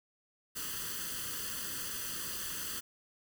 white noise with comb filter, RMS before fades -39 dBFS, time 0.55-2.81 s, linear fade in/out 20 ms, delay 0.65 ms, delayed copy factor +0.8, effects none

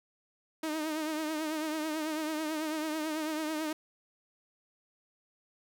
sawtooth tone with vibrato, 311.1 Hz, D#4, in tune, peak -28 dBFS, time 0.63-3.73 s, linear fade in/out 5 ms, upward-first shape triangle, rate 9.1 Hz, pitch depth 65 cents each way, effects none

